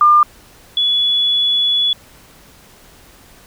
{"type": "tone pair in turn", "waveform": "sine", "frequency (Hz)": [1200, 3410], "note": ["D6", "G#7"], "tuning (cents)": [37, 45], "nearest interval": "octave + tritone", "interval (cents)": 1808, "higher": "second", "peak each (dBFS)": [-6, -12], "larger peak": "first", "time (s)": [[0.01, 0.23], [0.77, 1.93]], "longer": "second", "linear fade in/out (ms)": 2, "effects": ["pink hiss -45 dBFS RMS until 3.46 s"]}